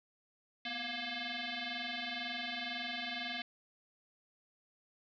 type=tone with frequency modulation; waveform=sine; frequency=698.5 Hz; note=F5; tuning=in tune; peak=-37 dBFS; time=0.65-3.42 s; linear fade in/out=2 ms; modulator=473 Hz; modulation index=7.3; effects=none